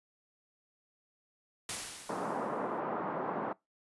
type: noise with exponential decay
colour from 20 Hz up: white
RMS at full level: -35 dBFS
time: 1.69-2.8 s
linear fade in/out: 2 ms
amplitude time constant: 240 ms
type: band-pass noise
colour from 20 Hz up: white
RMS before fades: -36 dBFS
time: 2.09-3.53 s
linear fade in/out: 5 ms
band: 170 to 1100 Hz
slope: 24 dB/octave
effects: noise-tail reverb RT60 0.2 s tail -23 dB re dry + resampled to 24000 Hz